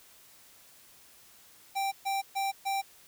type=tone bursts; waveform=square; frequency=784 Hz; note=G5; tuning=in tune; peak=-29 dBFS; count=4; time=1.75-2.82 s; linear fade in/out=20 ms; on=170 ms; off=130 ms; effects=white hiss -57 dBFS RMS until 3.07 s